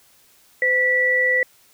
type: tone pair together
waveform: sine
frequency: 510 / 1956.3 Hz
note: C5 / B6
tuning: -44 / -17 cents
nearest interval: octave + major seventh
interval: 2327 cents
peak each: -23 / -16 dBFS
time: 0.62-1.43 s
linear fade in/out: 2 ms
effects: white hiss -55 dBFS RMS until 1.73 s